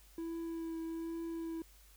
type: tone with vibrato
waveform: triangle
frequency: 329.6 Hz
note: E4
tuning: in tune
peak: -36 dBFS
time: 0.18-1.62 s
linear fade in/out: 2 ms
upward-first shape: triangle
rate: 1.2 Hz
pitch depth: 17 cents each way
effects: added 50 Hz sine -60 dBFS peak until 1.96 s + white hiss -64 dBFS RMS until 1.96 s